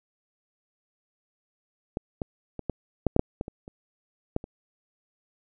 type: clicks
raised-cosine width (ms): 2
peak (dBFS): -15 / -16 / -21 / -14 / -8 / -6 / -6 / -16 / -23 / -28 / -12 / -25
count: 12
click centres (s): 1.971 / 2.218 / 2.593 / 2.697 / 3.067 / 3.164 / 3.194 / 3.411 / 3.481 / 3.679 / 4.364 / 4.441
effects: none